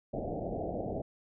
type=low-pass noise; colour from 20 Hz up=white; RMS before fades=-36 dBFS; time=0.13-1.02 s; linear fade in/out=10 ms; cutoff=750 Hz; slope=96 dB/octave; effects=none